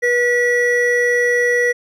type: tone pair together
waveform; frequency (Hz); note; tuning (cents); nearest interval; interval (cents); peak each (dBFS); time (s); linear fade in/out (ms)
triangle; 485.5 / 1940.7; B4 / B6; -30 / -31; 2 octaves; 2399; -14; 0.02-1.73; 20
effects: none